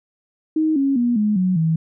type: tone with pitch steps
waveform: sine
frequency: 313.7 / 274.7 / 240.5 / 210.6 / 184.38 / 161.45 Hz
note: D#4 / C#4 / B3 / G#3 / F#3 / E3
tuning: +14 / -16 / -46 / +24 / -6 / -36 cents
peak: -15 dBFS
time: 0.56-1.76 s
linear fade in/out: 5 ms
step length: 200 ms
effects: none